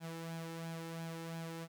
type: tone with flanger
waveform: sawtooth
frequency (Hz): 164.81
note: E3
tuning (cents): 0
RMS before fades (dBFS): -44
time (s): 0-1.68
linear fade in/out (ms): 50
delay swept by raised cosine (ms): 1.2 to 2.3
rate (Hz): 2.9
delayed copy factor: +0.55
effects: 13-bit